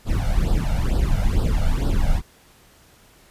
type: noise with flanger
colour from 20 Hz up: brown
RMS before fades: -19 dBFS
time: 0.05-2.22 s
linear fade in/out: 50 ms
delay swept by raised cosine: 0.22 to 1.42 ms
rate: 2.2 Hz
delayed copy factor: +1
effects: pink hiss -53 dBFS RMS until 3.3 s + resampled to 32000 Hz